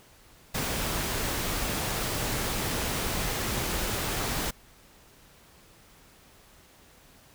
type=noise; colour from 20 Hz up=pink; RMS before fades=-30 dBFS; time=0.54-4.51 s; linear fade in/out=10 ms; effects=pink hiss -56 dBFS RMS until 7.34 s